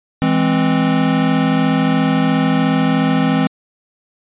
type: chord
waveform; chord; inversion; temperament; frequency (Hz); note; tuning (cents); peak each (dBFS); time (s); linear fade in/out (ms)
square; E augmented; none; equal; 164.81 / 207.7 / 261.6; E3 / G#3 / B#3; 0 / 0 / 0; -18 / -20 / -16; 0.22-3.47; 0
effects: resampled to 8000 Hz